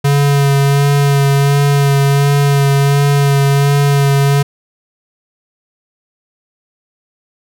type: tone with vibrato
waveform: square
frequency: 140.8 Hz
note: C#3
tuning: 27 cents sharp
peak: -9 dBFS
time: 0.04-4.43 s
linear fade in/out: 10 ms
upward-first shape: sine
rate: 1.4 Hz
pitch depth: 18 cents each way
effects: none